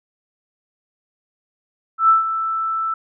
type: tone with ADSR envelope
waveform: sine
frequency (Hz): 1323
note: E6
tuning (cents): +6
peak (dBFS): -8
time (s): 1.98-2.94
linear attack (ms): 110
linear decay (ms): 140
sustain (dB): -11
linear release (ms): 4
effects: none